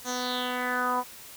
10% pulse tone with low-pass filter sweep, 249.3 Hz, B3, 16 cents sharp, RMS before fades -29 dBFS, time 0.04-1.04 s, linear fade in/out 50 ms, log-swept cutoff 6900 to 930 Hz, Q 4.3, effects white hiss -46 dBFS RMS until 1.36 s

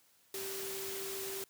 sine tone in noise, 388.9 Hz, G4, 14 cents flat, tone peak -42 dBFS, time 0.34-1.44 s, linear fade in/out 2 ms, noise white, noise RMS -42 dBFS, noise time 0.34-1.44 s, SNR -3 dB, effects white hiss -68 dBFS RMS until 1.49 s + high-pass 60 Hz 12 dB/octave

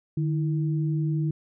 sine tone pair together, 151.9 / 326.2 Hz, D#3 / E4, -41 / -18 cents, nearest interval octave + minor second, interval 1323 cents, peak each -23 / -32 dBFS, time 0.17-1.31 s, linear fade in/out 5 ms, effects none

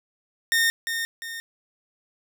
sawtooth tone with echo, 1832 Hz, A#6, 31 cents flat, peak -15 dBFS, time 0.52-0.7 s, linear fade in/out 0 ms, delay 350 ms, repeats 2, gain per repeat -7 dB, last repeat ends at 1.4 s, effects none

